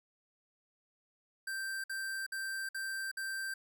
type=tone bursts; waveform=square; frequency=1568 Hz; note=G6; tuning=in tune; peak=-37 dBFS; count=5; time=1.47-3.54 s; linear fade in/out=5 ms; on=370 ms; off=55 ms; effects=12-bit